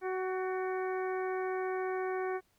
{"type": "harmonic tone with a mistuned harmonic", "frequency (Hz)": 373.8, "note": "F#4", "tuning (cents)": 18, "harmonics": [1, 2, 3, 4, 5, 6], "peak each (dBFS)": [-33, -39, -43, -45, -47, -49], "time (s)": [0.01, 2.41], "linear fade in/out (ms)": 50, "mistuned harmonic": 5, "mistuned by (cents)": -40, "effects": ["pink hiss -72 dBFS RMS until 2.58 s"]}